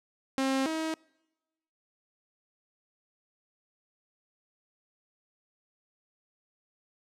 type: tone pair in turn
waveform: sawtooth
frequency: 267.2 / 318.9 Hz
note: C4 / D#4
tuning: +36 / +43 cents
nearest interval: minor third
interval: 307 cents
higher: second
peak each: -22 / -26 dBFS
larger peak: first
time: 0.38-0.66 / 0.66-0.94 s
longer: neither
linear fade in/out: 0 ms
effects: noise-tail reverb RT60 1.0 s tail -26 dB re dry + low-pass 9000 Hz 12 dB/octave